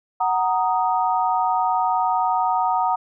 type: chord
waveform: sine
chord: D# minor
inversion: first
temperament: equal with one note detuned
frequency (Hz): 743.4 / 932.3 / 1244.5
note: F#5 / A#5 / D#6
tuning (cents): +8 / 0 / 0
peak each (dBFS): -21 / -21 / -25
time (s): 0.2-2.96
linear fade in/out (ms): 10
effects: none